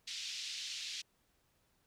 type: band-pass noise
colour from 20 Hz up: pink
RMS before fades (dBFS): -43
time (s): 0.07-1.02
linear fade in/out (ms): 10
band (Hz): 2800 to 6000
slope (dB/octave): 24
effects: pink hiss -75 dBFS RMS until 1.86 s